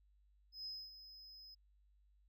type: tone with ADSR envelope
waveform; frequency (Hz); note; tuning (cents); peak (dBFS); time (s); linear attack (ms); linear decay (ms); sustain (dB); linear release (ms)
triangle; 5080; D#8; +35; -40; 0.52-1.55; 140; 240; -13; 12
effects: tanh soft clip ceiling -41 dBFS + added 50 Hz sine -68 dBFS peak until 2.28 s